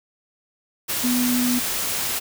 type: tone in noise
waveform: sine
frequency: 246.9 Hz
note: B3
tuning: in tune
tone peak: -19 dBFS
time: 1.03-1.6 s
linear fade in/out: 20 ms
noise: white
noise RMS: -25 dBFS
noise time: 0.88-2.2 s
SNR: +3 dB
effects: none